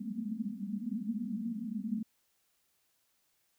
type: band-pass noise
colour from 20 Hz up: pink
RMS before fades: -37 dBFS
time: 0-2.03 s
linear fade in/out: 5 ms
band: 200 to 240 Hz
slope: 96 dB/octave
effects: white hiss -75 dBFS RMS until 3.58 s